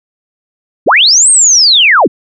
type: linear two-way sweep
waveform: sine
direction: up then down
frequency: 113.9 to 8620 to 113.9 Hz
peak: -3 dBFS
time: 0.86-2.08 s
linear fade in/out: 20 ms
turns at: 1.3 s
effects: none